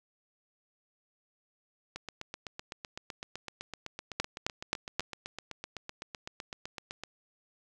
two click trains, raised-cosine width 0.2 ms, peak -11 / -22 dBFS, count 4 / 41, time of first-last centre 4.2-4.996 / 1.96-7.036 s, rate 3.77 / 7.88 Hz, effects none

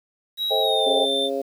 triangle tone with pitch glide, 3846 to 3568 Hz, B7 to A7, -47 to +23 cents, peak -21 dBFS, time 0.37-1.3 s, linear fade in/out 50 ms, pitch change -130 cents, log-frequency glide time 0.6-0.86 s
sine chord, A half-diminished seventh, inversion none, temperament just, 440 / 528 / 633.6 / 792 Hz, A4 / C5 / Eb5 / G5, 0 / +16 / +31 / +18 cents, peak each -25 dBFS, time 0.5-1.06 s, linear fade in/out 20 ms
harmonic tone, 136.8 Hz, C#3, 23 cents flat, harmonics 2 / 3 / 4 / 5, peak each -31 / -27 / -26 / -32 dBFS, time 0.86-1.42 s, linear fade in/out 10 ms
effects 8-bit

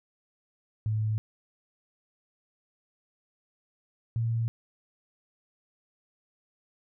sine tone pair in turn, 108.4 / 114.85 Hz, A2 / A#2, -25 / -25 cents, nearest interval minor second, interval 100 cents, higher second, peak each -25 dBFS, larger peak neither, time 0.86-1.18 / 4.16-4.48 s, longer neither, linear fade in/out 0 ms, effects none

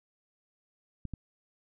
clicks, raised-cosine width 5 ms, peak -25 dBFS, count 2, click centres 1.053 / 1.137 s, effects none

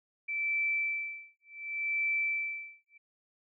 sine tone with tremolo, 2327 Hz, D7, 17 cents flat, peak -27 dBFS, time 0.28-2.98 s, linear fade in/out 10 ms, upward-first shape sine, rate 0.68 Hz, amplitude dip 100%, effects none

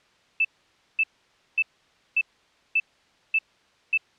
sine tone bursts, 2637 Hz, E7, in tune, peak -17 dBFS, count 7, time 0.4-3.976 s, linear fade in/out 5 ms, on 48 ms, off 540 ms, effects white hiss -61 dBFS RMS until 4.18 s + low-pass 4000 Hz 12 dB/octave

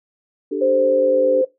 sine chord, D suspended fourth, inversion none, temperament just, 293.7 / 391.6 / 440.5 Hz, D4 / G4 / A4, 0 / -2 / +2 cents, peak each -24 dBFS, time 0.51-1.42 s, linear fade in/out 10 ms
sine tone with pitch glide, 523.3 to 518.2 Hz, C5 to C5, 0 to -17 cents, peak -14 dBFS, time 0.61-1.45 s, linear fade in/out 10 ms, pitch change -17 cents, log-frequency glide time 0.93-1.26 s
effects noise-tail reverb RT60 0.2 s tail -18 dB re dry

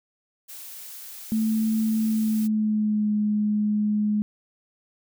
blue noise, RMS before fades -40 dBFS, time 0.48-2.48 s, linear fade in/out 20 ms
sine tone with pitch glide, 220 to 210.2 Hz, A3 to G#3, 0 to +21 cents, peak -20 dBFS, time 1.32-4.22 s, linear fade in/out 0 ms, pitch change -79 cents, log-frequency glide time 2.06-3.12 s
effects none

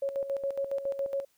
sine tone with tremolo, 552 Hz, C#5, 7 cents flat, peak -27 dBFS, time 0.02-1.25 s, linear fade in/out 5 ms, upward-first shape square, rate 7.2 Hz, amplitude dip 65%, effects white hiss -70 dBFS RMS until 1.37 s

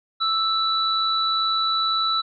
sine tone pair together, 1318.5 / 3951 Hz, E6 / B7, 0 / 0 cents, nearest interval octave + perfect fifth, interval 1900 cents, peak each -22 dBFS, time 0.2-2.22 s, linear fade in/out 20 ms, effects none

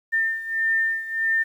sine beating tone pair, 1802 / 1803.6 Hz, A6 / A6, +41 / +42 cents, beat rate 1.6 Hz, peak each -22 / -26 dBFS, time 0.12-1.44 s, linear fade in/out 20 ms, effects 9-bit

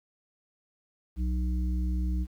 harmonic tone, 61.74 Hz, B1, in tune, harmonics 1 / 3 / 5, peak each -26 / -36 / -40 dBFS, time 1.16-2.27 s, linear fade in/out 50 ms, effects 10-bit

